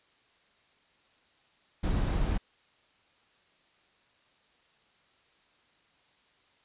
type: noise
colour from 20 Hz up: brown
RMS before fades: -28 dBFS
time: 1.83-2.38 s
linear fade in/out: 10 ms
effects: white hiss -66 dBFS RMS until 6.64 s + resampled to 8000 Hz